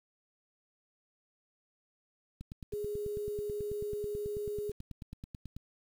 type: click train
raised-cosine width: 5 ms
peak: -31 dBFS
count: 30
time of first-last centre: 2.41-5.566 s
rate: 9.19 Hz
type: tone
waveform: sine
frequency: 415.3 Hz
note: G#4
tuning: in tune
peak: -34 dBFS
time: 2.72-4.72 s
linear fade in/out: 10 ms
effects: 9-bit